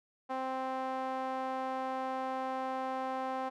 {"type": "tone with band-pass filter", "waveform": "sawtooth", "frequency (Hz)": 261.6, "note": "C4", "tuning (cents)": 0, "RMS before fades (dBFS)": -36, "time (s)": [0.29, 3.5], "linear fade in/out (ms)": 20, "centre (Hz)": 840, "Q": 2, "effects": []}